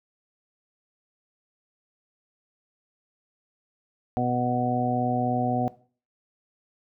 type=harmonic tone; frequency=123.47 Hz; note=B2; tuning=in tune; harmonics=1 / 2 / 3 / 4 / 5 / 6; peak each=-30 / -27 / -37 / -33 / -32 / -26 dBFS; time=4.17-5.68 s; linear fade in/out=0 ms; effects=noise-tail reverb RT60 0.4 s tail -18 dB re dry